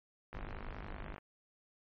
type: click train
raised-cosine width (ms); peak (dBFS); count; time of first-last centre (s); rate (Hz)
0.5; -31; 44; 0.33-1.181; 50.5
type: noise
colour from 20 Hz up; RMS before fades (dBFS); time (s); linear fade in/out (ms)
brown; -45; 0.34-1.15; 5
effects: low-pass 4000 Hz 12 dB/octave + MP3 32 kbps